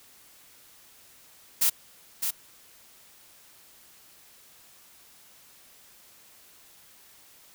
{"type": "noise with echo", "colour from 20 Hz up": "blue", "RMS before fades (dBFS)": -22, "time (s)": [1.61, 1.7], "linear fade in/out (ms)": 10, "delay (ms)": 610, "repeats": 1, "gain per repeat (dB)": -6, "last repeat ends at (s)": 2.31, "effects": ["white hiss -55 dBFS RMS until 7.54 s"]}